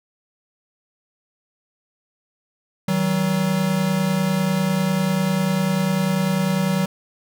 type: tone pair together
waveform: square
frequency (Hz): 158.9 / 188.97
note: D#3 / F#3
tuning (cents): +37 / +37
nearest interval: minor third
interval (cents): 300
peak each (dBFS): -24 / -20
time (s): 2.88-6.86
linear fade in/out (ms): 5
effects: none